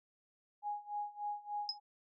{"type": "tone with tremolo", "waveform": "sine", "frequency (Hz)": 828, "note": "G#5", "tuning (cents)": -5, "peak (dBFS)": -35, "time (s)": [0.62, 1.8], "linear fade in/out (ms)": 50, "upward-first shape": "sine", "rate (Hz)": 3.4, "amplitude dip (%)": 90}
{"type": "tone with exponential decay", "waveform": "sine", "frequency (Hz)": 5110, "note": "D#8", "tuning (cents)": 45, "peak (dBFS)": -30, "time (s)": [1.69, 1.78], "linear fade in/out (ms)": 1, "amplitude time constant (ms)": 19}
{"effects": []}